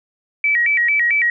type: tone with vibrato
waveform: sine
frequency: 2093 Hz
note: C7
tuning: in tune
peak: -13 dBFS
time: 0.44-1.3 s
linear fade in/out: 2 ms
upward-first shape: square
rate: 4.5 Hz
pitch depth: 170 cents each way
effects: none